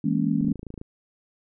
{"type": "chord", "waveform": "sine", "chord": "A# half-diminished seventh", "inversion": "second", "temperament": "equal with one note detuned", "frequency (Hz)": [163.86, 207.7, 233.1, 277.2], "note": ["E3", "G#3", "A#3", "C#4"], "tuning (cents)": [-10, 0, 0, 0], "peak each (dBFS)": -26, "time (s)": [0.04, 0.53], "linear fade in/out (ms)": 5}
{"type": "click train", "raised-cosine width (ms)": 3, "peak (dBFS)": -24, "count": 12, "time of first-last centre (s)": [0.41, 0.814], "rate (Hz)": 27.2}
{"effects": []}